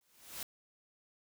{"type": "noise with exponential growth", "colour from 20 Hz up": "white", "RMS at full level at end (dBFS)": -39, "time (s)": [0.01, 0.43], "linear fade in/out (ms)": 2, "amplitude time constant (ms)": 90, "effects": []}